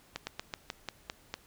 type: slowing click train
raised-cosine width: 0.2 ms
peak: -18 dBFS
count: 8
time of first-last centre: 0.16-1.34 s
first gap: 110 ms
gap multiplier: 1.14
effects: pink hiss -61 dBFS RMS until 1.46 s